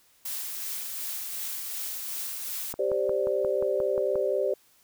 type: noise with tremolo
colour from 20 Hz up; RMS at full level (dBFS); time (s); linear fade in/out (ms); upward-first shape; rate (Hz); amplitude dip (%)
blue; -33; 0.25-2.73; 5; triangle; 2.7; 30
type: click train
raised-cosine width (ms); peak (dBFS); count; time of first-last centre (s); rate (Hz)
1; -23; 9; 2.74-4.156; 5.65
type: chord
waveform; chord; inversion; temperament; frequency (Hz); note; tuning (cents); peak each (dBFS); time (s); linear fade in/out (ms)
sine; G suspended fourth; none; equal; 392 / 523.3 / 587.3; G4 / C5 / D5; 0 / 0 / 0; -28; 2.79-4.54; 5
effects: white hiss -62 dBFS RMS until 4.83 s